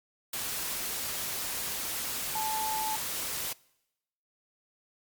sine tone in noise, 872 Hz, A5, 16 cents flat, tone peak -30 dBFS, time 2.35-2.96 s, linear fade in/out 5 ms, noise white, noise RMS -34 dBFS, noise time 0.33-3.53 s, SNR +1 dB, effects noise-tail reverb RT60 0.9 s tail -24 dB re dry + MP3 96 kbps

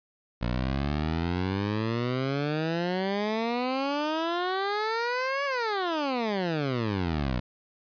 15% pulse exponential two-way sweep, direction up then down, 58.27 to 570 to 58.27 Hz, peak -20 dBFS, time 0.41-7.4 s, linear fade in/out 10 ms, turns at 5.45 s, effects resampled to 11025 Hz

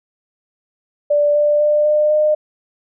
sine tone with pitch steps, 586 / 591.4 / 596.9 / 602.5 / 608.1 Hz, D5 / D5 / D5 / D5 / D#5, -4 / +12 / +28 / +44 / -40 cents, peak -11 dBFS, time 1.1-2.35 s, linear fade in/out 10 ms, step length 250 ms, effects none

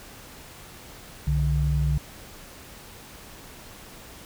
sine tone pair together, 64.21 / 146.83 Hz, C2 / D3, -32 / 0 cents, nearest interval octave + major second, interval 1432 cents, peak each -23 dBFS, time 1.27-1.98 s, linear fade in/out 5 ms, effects pink hiss -45 dBFS RMS until 4.25 s

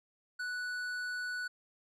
sine tone with tanh clipping, 1480 Hz, F#6, in tune, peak -37 dBFS, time 0.39-1.48 s, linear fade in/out 10 ms, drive 11 dB, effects none

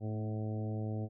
harmonic tone with a mistuned harmonic, 107.9 Hz, A2, 33 cents flat, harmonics 1 / 2 / 3 / 4 / 5 / 6 / 7, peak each -35 / -41 / -45 / -47 / -49 / -51 / -52 dBFS, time 0-1.09 s, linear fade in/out 50 ms, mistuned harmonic 2, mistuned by +18 cents, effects none

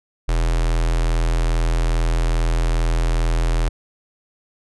square tone with notch filter, 41.2 Hz, E1, in tune, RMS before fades -18 dBFS, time 0.28-3.69 s, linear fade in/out 10 ms, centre 190 Hz, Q 1.4, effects resampled to 24000 Hz

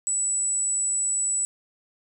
sine tone, 7902 Hz, B8, in tune, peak -22 dBFS, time 0.07-1.45 s, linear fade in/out 0 ms, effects none

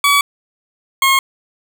20% pulse tone pair in turn, 1138 / 1079.1 Hz, C#6 / C#6, +45 / -47 cents, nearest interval minor second, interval 92 cents, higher first, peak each -5 dBFS, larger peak neither, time 0.04-0.21 / 1.02-1.19 s, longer neither, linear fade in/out 2 ms, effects none

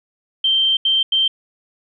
sine tone bursts at uneven times, 3136 Hz, G7, in tune, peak -13 dBFS, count 3, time 0.44-0.77 / 0.85-1.03 / 1.12-1.28 s, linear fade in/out 5 ms, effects none

